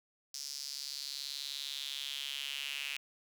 sawtooth tone with high-pass filter sweep, 140.4 Hz, C#3, 22 cents sharp, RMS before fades -41 dBFS, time 0.34-2.97 s, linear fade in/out 2 ms, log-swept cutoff 5400 to 2600 Hz, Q 4.6, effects none

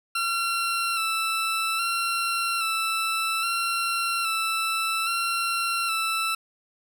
20% pulse tone with vibrato, 1344 Hz, E6, 33 cents sharp, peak -19 dBFS, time 0.15-6.35 s, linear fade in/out 5 ms, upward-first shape square, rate 0.61 Hz, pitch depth 27 cents each way, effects none

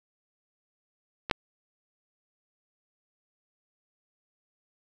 clicks, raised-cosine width 0.3 ms, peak -16 / -6 dBFS, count 2, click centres 1.298 / 1.312 s, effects none

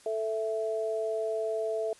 sine tone pair together, 440 / 660 Hz, A4 / E5, 0 / +2 cents, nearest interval perfect fifth, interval 702 cents, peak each -31 / -31 dBFS, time 0.06-1.93 s, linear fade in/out 2 ms, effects white hiss -57 dBFS RMS until 1.99 s + resampled to 24000 Hz

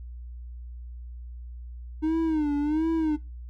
triangle tone with vibrato, 307.1 Hz, D#4, 23 cents flat, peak -20 dBFS, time 2.02-3.17 s, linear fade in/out 20 ms, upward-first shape sine, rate 1.4 Hz, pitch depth 110 cents each way, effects noise-tail reverb RT60 0.2 s tail -17 dB re dry + added 60 Hz sine -37 dBFS peak until 3.49 s

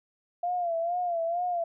sine tone with vibrato, 690 Hz, F5, 21 cents flat, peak -26 dBFS, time 0.43-1.64 s, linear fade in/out 5 ms, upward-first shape sine, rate 2.2 Hz, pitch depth 76 cents each way, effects none

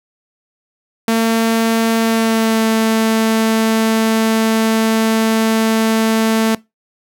sawtooth tone with pitch glide, 226.4 to 222.4 Hz, A3 to A3, +50 to +19 cents, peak -8 dBFS, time 1.08-6.55 s, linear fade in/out 2 ms, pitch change -31 cents, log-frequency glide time 1.97-2.64 s, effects noise-tail reverb RT60 0.2 s tail -21 dB re dry

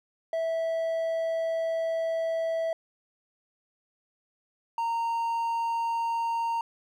triangle tone pair in turn, 655 / 923.8 Hz, E5 / A#5, -11 / -16 cents, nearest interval tritone, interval 595 cents, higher second, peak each -24 dBFS, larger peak neither, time 0.33-2.73 / 4.78-6.61 s, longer first, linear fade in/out 2 ms, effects none

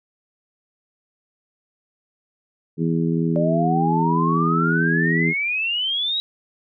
harmonic tone, 82.6 Hz, E2, 4 cents sharp, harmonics 2 / 3 / 4 / 5, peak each -20 / -24 / -26 / -28 dBFS, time 2.77-5.34 s, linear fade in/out 50 ms
sine exponential sweep, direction up, 583 to 3876 Hz, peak -20 dBFS, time 3.36-6.2 s, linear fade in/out 0 ms
effects none

